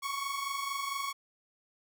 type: tone pair together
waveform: sawtooth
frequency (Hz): 1098.6 / 1123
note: C#6 / C#6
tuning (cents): -16 / +22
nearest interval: unison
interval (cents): 38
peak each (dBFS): -32 / -33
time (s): 0.02-1.13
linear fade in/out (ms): 20
effects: none